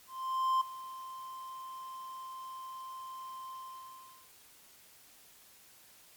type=tone with ADSR envelope; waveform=triangle; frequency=1045 Hz; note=C6; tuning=2 cents flat; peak=-23 dBFS; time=0.07-4.3 s; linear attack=540 ms; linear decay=6 ms; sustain=-17 dB; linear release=770 ms; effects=white hiss -59 dBFS RMS until 6.16 s + MP3 96 kbps